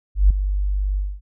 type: tone with ADSR envelope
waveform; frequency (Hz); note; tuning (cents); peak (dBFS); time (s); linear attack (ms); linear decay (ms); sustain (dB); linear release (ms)
sine; 49; G1; 0; -7; 0.15-1.21; 150; 7; -11; 240
effects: none